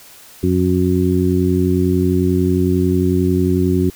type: harmonic tone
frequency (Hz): 91.1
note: F#2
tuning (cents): -26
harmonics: 1 / 2 / 3 / 4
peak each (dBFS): -18 / -18 / -18 / -18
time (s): 0.43-3.9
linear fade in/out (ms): 5
effects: white hiss -42 dBFS RMS until 3.95 s